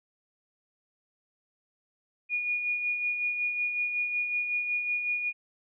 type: tone with tremolo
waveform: sine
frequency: 2445 Hz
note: D#7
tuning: 31 cents flat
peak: -25 dBFS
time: 2.29-5.33 s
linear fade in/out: 50 ms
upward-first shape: sine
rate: 5.4 Hz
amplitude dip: 45%
effects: none